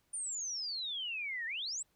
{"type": "exponential two-way sweep", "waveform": "sine", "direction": "down then up", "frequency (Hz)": [9390, 1774, 8270], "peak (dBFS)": -36, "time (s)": [0.13, 1.83], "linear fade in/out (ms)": 10, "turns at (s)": 1.46, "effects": ["pink hiss -75 dBFS RMS until 1.95 s"]}